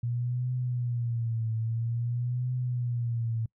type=tone with vibrato; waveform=sine; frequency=118.7 Hz; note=A#2; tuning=32 cents sharp; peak=-27 dBFS; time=0.03-3.46 s; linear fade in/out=5 ms; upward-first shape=triangle; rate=0.5 Hz; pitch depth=110 cents each way; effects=noise-tail reverb RT60 0.1 s tail -26 dB re dry